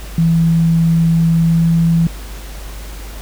sine tone with pitch glide, 165.2 to 166.25 Hz, E3 to E3, +4 to +15 cents, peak -9 dBFS, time 0.18-2.07 s, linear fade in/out 2 ms, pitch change +11 cents, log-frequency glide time 1.41-1.74 s, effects added 50 Hz sine -27 dBFS peak until 3.21 s + pink hiss -35 dBFS RMS until 3.21 s

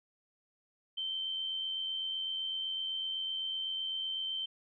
sine tone with amplitude modulation, 3109 Hz, G7, 15 cents flat, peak -32 dBFS, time 0.97-4.46 s, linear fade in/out 10 ms, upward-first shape sine, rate 87.9 Hz, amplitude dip 35%, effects none

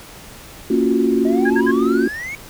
sine chord, Gb major seventh, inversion first, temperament just, 231.2 / 277.5 / 346.9 / 370 Hz, Bb3 / Db4 / F4 / Gb4, -14 / +2 / -12 / 0 cents, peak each -19 dBFS, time 0.7-2.08 s, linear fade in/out 5 ms
triangle exponential sweep, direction up, 622.3 to 2259 Hz, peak -24 dBFS, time 1.25-2.35 s, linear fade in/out 0 ms
sine tone bursts, 1643 Hz, G#6, 19 cents flat, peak -18 dBFS, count 3, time 1.45-1.715 s, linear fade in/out 10 ms, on 53 ms, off 53 ms
effects pink hiss -39 dBFS RMS until 2.49 s

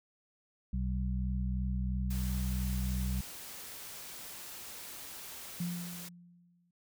harmonic tone, 63 Hz, B1, 35 cents sharp, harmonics 1 / 2 / 3, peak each -32 / -39 / -37 dBFS, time 0.73-3.21 s, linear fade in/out 5 ms
white noise, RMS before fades -46 dBFS, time 2.1-6.09 s, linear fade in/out 10 ms
sine tone with exponential decay, 174.61 Hz, F3, in tune, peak -31 dBFS, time 5.6-6.71 s, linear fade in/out 5 ms, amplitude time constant 240 ms
effects none

